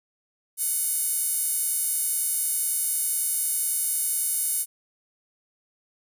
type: tone with high-pass filter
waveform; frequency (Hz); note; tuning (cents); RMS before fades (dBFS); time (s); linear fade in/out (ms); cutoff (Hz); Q
sawtooth; 738; F#5; -5; -26; 0.57-4.66; 50; 10000; 2.6
effects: none